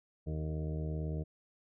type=harmonic tone with a mistuned harmonic; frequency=78 Hz; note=D#2; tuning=5 cents sharp; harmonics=1 / 2 / 3 / 4 / 5 / 6 / 7 / 8 / 9; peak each=-37 / -37 / -52 / -46 / -50 / -47 / -58 / -50 / -61 dBFS; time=0.26-1.24 s; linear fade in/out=20 ms; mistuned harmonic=6; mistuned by=-36 cents; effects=none